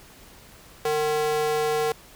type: tone with high-pass filter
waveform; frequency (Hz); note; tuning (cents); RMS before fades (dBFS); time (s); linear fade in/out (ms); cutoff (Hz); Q
square; 152.1; D#3; -39; -24; 0.85-1.92; 2; 530; 3.4
effects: pink hiss -49 dBFS RMS until 2.15 s